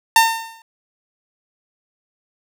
sawtooth tone with exponential decay, 906 Hz, A#5, 50 cents flat, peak -3 dBFS, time 0.16-0.62 s, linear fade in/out 2 ms, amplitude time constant 100 ms, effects none

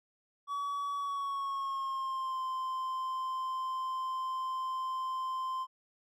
triangle tone with pitch glide, 1135 to 1040.8 Hz, C#6 to C6, +41 to -9 cents, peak -31 dBFS, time 0.47-5.67 s, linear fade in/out 50 ms, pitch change -150 cents, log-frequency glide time 0.96-2.42 s, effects none

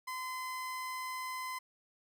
30% pulse tone, 1025 Hz, C6, 36 cents flat, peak -35 dBFS, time 0.07-1.59 s, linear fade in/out 10 ms, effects none

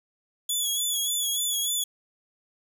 15% pulse tone with vibrato, 3400 Hz, G#7, 40 cents sharp, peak -18 dBFS, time 0.49-1.84 s, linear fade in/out 5 ms, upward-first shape sine, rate 3.4 Hz, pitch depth 51 cents each way, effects none

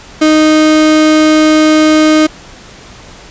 35% pulse tone, 310 Hz, D#4, 6 cents flat, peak -3 dBFS, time 0.21-2.27 s, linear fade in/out 10 ms, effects pink hiss -34 dBFS RMS until 3.3 s + resampled to 16000 Hz

